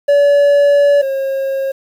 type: tone pair in turn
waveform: triangle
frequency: 572 / 540.3 Hz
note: D5 / C#5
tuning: -46 / -44 cents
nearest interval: minor second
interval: 98 cents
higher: first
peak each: -5 / -13 dBFS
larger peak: first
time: 0.08-1.02 / 1.02-1.72 s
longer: first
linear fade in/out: 10 ms
effects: 7-bit